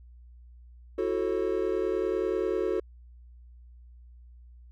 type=chord; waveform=triangle; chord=F# minor seventh; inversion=third; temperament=equal with one note detuned; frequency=329.6 / 370 / 440 / 540.8 Hz; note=E4 / F#4 / A4 / C#5; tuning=0 / 0 / 0 / -43 cents; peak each=-33 / -27 / -28 / -33 dBFS; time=0.98-2.8 s; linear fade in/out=5 ms; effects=added 60 Hz sine -48 dBFS peak until 4.71 s